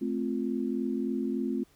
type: chord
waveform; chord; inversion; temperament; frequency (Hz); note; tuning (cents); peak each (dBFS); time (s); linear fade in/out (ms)
sine; F major; first; equal with one note detuned; 218.2 / 261.6 / 349.2; A3 / C4 / F4; -14 / 0 / 0; -32 / -31 / -34; 0.01-1.64; 10
effects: pink hiss -64 dBFS RMS until 1.75 s